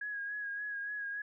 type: tone with vibrato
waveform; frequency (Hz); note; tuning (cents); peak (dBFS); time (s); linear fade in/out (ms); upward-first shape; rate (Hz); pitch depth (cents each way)
sine; 1656; G#6; -5; -36; 0.01-1.22; 5; sine; 3.5; 33
effects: none